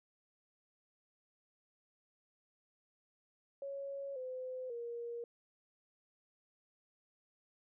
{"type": "tone with pitch steps", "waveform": "sine", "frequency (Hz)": [554.4, 511.3, 471.6], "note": ["C#5", "C5", "A#4"], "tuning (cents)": [0, -40, 20], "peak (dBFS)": -40, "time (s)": [3.62, 5.24], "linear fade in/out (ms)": 2, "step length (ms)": 540, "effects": []}